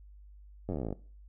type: slowing click train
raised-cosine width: 2 ms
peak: -22 dBFS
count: 17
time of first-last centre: 0.69-0.927 s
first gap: 10 ms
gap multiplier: 1.05
effects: noise-tail reverb RT60 0.4 s tail -19 dB re dry + added 50 Hz sine -50 dBFS peak until 1.28 s